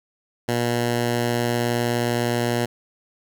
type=tone; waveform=10% pulse; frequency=119.5 Hz; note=A#2; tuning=43 cents sharp; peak=-12 dBFS; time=0.48-2.66 s; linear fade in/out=10 ms; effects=none